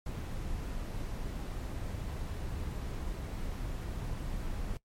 brown noise, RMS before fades -37 dBFS, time 0.06-4.77 s, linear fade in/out 2 ms, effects noise-tail reverb RT60 0.1 s tail -20 dB re dry + MP3 64 kbps

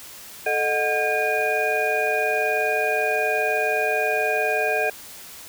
sine tone cluster, 437.2 / 616 / 735 / 1609 / 2448 Hz, A4 / D#5 / F#5 / G6 / D#7, -11 / -17 / -12 / +45 / -29 cents, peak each -26 dBFS, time 0.46-4.9 s, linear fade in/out 5 ms, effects white hiss -41 dBFS RMS until 5.48 s

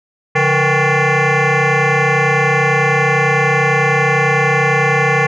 sine tone with frequency modulation, 803 Hz, G5, 41 cents sharp, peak -8 dBFS, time 0.35-5.27 s, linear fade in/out 10 ms, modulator 315 Hz, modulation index 4.7, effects tanh soft clip ceiling -9 dBFS

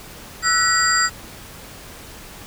sine tone cluster, 1323 / 1477 / 1923 / 4779 / 7410 Hz, E6 / F#6 / B6 / D8 / A#8, +6 / -3 / -47 / +29 / -11 cents, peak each -21 dBFS, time 0.42-1.1 s, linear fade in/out 50 ms, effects tanh soft clip ceiling -3 dBFS + pink hiss -39 dBFS RMS until 2.46 s

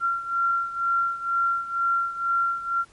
sine beating tone pair, 1372 / 1374.1 Hz, F6 / F6, -31 / -29 cents, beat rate 2.1 Hz, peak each -23 / -27 dBFS, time 0-2.85 s, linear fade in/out 50 ms, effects pink hiss -56 dBFS RMS until 2.92 s + MP3 48 kbps

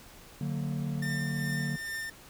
triangle chord, D augmented, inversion none, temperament just, 146.83 / 183.54 / 229.4 Hz, D3 / F#3 / A#3, 0 / -14 / -28 cents, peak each -30 / -35 / -35 dBFS, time 0.41-1.76 s, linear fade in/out 2 ms
45% pulse tone with tremolo, 1802 Hz, A6, 41 cents sharp, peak -33 dBFS, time 1.02-2.1 s, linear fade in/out 5 ms, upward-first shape triangle, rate 2.4 Hz, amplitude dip 45%
effects pink hiss -52 dBFS RMS until 2.29 s

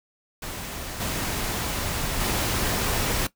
pink noise with level steps, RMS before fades -34 / -28 / -25 dBFS, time 0.42-3.27 s, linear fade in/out 5 ms, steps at 1 / 2.2 s, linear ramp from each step 5 ms, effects noise-tail reverb RT60 0.1 s tail -17 dB re dry

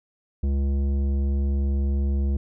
sine tone with tanh clipping, 69.3 Hz, C#2, in tune, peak -22 dBFS, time 0.43-2.37 s, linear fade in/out 5 ms, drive 12 dB, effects none

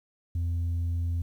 sine tone, 85.2 Hz, F2, 42 cents flat, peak -23 dBFS, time 0.35-1.22 s, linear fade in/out 5 ms, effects tanh soft clip ceiling -25 dBFS + 10-bit

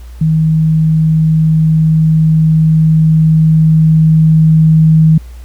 sine tone with level ramp, 158.6 Hz, D#3, 33 cents sharp, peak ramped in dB -7 to -3 dBFS, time 0.21-5.18 s, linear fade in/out 5 ms, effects added 60 Hz sine -27 dBFS peak until 5.44 s + pink hiss -45 dBFS RMS until 5.44 s

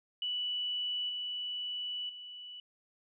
sine tone with level steps, 2960 Hz, F#7, in tune, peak -32 / -35 / -44 dBFS, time 0.22-2.6 s, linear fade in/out 2 ms, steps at 1.09 / 2.09 s, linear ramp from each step 5 ms, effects none

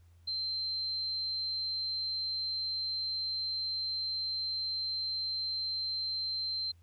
sine tone, 4122 Hz, C8, 27 cents flat, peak -32 dBFS, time 0.27-6.72 s, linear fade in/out 10 ms, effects added 85 Hz sine -57 dBFS peak until 6.82 s + pink hiss -73 dBFS RMS until 6.82 s

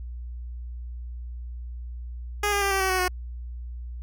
10% pulse tone with pitch steps, 412.8 / 404.3 / 396 / 387.8 / 379.9 / 372 / 364.4 Hz, G#4 / G#4 / G4 / G4 / F#4 / F#4 / F#4, -10 / -46 / +18 / -19 / +46 / +9 / -26 cents, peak -14 dBFS, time 2.43-3.081 s, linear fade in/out 5 ms, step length 93 ms, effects added 60 Hz sine -33 dBFS peak until 4.02 s

